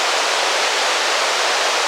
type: band-pass noise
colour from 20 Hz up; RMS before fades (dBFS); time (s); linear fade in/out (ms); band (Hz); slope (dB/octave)
pink; -18; 0-1.87; 0; 500 to 6500; 24
effects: none